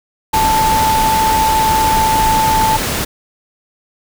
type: tone in noise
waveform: sine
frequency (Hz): 880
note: A5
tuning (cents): 0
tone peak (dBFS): -11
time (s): 0.33-2.77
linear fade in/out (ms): 10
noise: pink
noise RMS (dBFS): -18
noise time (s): 0.33-3.05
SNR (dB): +4
effects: none